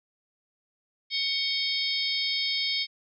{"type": "harmonic tone with a mistuned harmonic", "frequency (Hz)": 743, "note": "F#5", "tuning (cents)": 7, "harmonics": [3, 4, 5, 6, 7], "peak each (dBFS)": [-32, -32, -32, -32, -32], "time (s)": [1.1, 2.87], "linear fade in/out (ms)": 50, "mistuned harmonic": 4, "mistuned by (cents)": 130, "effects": []}